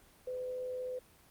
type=tone with frequency modulation; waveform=sine; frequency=505 Hz; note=B4; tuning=39 cents sharp; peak=-36 dBFS; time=0.27-0.99 s; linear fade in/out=5 ms; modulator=89.7 Hz; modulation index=0.2; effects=pink hiss -62 dBFS RMS until 1.3 s + Opus 24 kbps